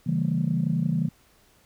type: chord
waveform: sine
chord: C# diminished seventh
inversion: none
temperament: equal with one note detuned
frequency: 138.59 / 164.81 / 196 / 227.2 Hz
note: C#3 / E3 / G3 / Bb3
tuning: 0 / 0 / 0 / -44 cents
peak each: -28 / -24 / -29 / -29 dBFS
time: 0.06-1.09 s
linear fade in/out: 10 ms
effects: tanh soft clip ceiling -13 dBFS + pink hiss -60 dBFS RMS until 1.65 s